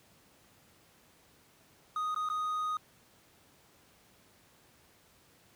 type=tone with dropouts; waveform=triangle; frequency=1244.5 Hz; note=D#6; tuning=in tune; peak=-29 dBFS; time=1.96-2.77 s; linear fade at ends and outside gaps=2 ms; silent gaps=2.146-2.161 / 2.289-2.299 s; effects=pink hiss -63 dBFS RMS until 5.55 s + high-pass 80 Hz 12 dB/octave